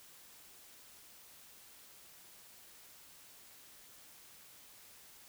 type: silence
effects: white hiss -58 dBFS RMS until 5.28 s